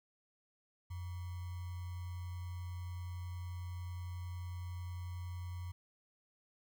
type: tone with sample-and-hold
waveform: sine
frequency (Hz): 88.9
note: F2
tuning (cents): +31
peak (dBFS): -40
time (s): 0.9-5.72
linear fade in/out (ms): 10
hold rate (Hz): 1050
effects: none

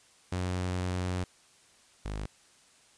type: tone pair in turn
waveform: sawtooth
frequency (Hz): 91 / 51.4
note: F#2 / G#1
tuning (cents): -28 / -17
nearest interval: minor seventh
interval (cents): 989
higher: first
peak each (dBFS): -26 / -30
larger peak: first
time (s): 0.32-1.24 / 2.05-2.26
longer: first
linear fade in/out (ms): 5
effects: white hiss -61 dBFS RMS until 2.97 s + resampled to 22050 Hz

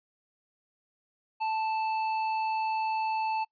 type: tone with hard clipping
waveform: triangle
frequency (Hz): 880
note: A5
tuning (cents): 0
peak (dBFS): -29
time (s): 1.4-3.45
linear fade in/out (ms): 20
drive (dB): 12
effects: noise-tail reverb RT60 0.1 s tail -25 dB re dry + resampled to 11025 Hz

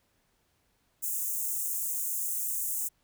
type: high-pass noise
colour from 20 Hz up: white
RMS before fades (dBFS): -32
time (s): 1.02-2.89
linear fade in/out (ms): 20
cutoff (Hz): 6700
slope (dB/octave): 48
effects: pink hiss -72 dBFS RMS until 3.03 s

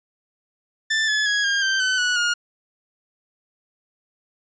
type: tone with pitch steps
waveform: sawtooth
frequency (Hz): 1768 / 1714.7 / 1663 / 1612.9 / 1564.2 / 1517.1 / 1471.3 / 1427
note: A6 / A6 / G#6 / G6 / G6 / F#6 / F#6 / F6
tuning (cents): +8 / -45 / +2 / +49 / -4 / +43 / -10 / +37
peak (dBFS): -15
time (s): 0.9-2.34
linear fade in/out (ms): 10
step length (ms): 180
effects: resampled to 16000 Hz

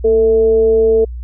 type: tone with frequency modulation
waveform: sine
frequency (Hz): 445.4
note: A4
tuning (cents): +21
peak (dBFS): -8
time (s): 0.04-1.05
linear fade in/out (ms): 10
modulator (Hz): 213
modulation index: 0.25
effects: added 60 Hz sine -23 dBFS peak until 1.23 s

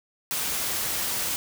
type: noise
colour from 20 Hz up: white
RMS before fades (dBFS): -28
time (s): 0.31-1.36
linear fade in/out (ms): 0
effects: none

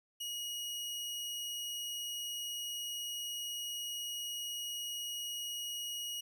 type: tone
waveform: sawtooth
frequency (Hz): 2894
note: F#7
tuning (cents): -39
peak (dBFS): -35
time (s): 0.2-6.21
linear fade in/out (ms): 10
effects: none

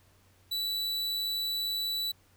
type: tone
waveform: 45% pulse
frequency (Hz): 3951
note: B7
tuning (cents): 0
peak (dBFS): -30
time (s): 0.51-2.12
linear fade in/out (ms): 10
effects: added 93 Hz sine -63 dBFS peak until 2.36 s + pink hiss -65 dBFS RMS until 2.36 s

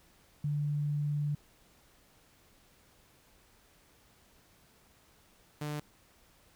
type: tone pair in turn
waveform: sine / sawtooth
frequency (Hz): 146.83 / 149.05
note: D3 / D3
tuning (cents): 0 / +26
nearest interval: unison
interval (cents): 26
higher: second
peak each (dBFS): -29 / -31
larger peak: first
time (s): 0.44-1.35 / 5.61-5.8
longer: first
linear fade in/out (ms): 5
effects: pink hiss -64 dBFS RMS until 6.55 s

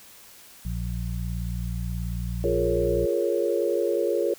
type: harmonic tone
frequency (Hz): 58.5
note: A#1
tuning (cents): +7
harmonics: 1 / 2 / 3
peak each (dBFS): -29 / -32 / -34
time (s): 0.65-3.06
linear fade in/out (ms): 5
type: chord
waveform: sine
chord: Bb minor seventh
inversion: second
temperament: equal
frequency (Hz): 349.2 / 415.3 / 466.2 / 554.4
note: F4 / Ab4 / Bb4 / Db5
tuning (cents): 0 / 0 / 0 / 0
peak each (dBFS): -27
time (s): 2.44-4.34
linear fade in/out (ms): 2
effects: white hiss -49 dBFS RMS until 4.38 s

